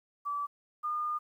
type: tone pair in turn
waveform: sine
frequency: 1155 / 1214.8 Hz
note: D6 / D#6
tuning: -29 / -42 cents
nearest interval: minor second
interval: 87 cents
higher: second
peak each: -31 / -30 dBFS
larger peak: second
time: 0.25-0.47 / 0.83-1.19 s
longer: second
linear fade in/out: 20 ms
effects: 11-bit